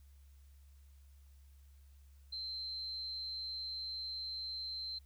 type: tone with amplitude modulation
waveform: sine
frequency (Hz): 4109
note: C8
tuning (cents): -32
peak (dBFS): -38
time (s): 2.32-4.99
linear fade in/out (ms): 10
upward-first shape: sine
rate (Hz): 225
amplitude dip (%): 30
effects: added 69 Hz sine -57 dBFS peak until 5.05 s + white hiss -74 dBFS RMS until 5.05 s